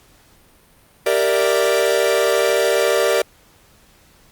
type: chord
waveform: 45% pulse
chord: E half-diminished seventh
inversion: first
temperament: equal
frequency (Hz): 392 / 466.2 / 587.3 / 659.3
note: G4 / Bb4 / D5 / E5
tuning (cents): 0 / 0 / 0 / 0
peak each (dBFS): -21 / -19 / -19 / -24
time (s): 1.06-3.22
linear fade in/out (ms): 5
effects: pink hiss -52 dBFS RMS until 4.31 s + Opus 48 kbps